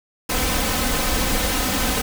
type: noise with comb filter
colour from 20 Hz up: pink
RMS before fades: -21 dBFS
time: 0.29-2.02 s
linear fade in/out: 10 ms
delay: 3.9 ms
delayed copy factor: +0.65
effects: none